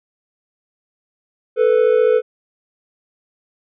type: tone pair together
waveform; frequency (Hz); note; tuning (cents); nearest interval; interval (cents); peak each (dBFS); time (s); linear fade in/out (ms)
triangle; 440 / 494.7; A4 / B4; 0 / +3; major second; 203; -12; 1.56-2.22; 50
effects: resampled to 8000 Hz